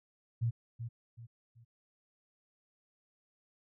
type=tone with echo; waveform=sine; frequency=116.5 Hz; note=A#2; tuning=1 cent flat; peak=-28 dBFS; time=0.41-0.51 s; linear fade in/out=20 ms; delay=380 ms; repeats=3; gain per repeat=-9 dB; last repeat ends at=1.65 s; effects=none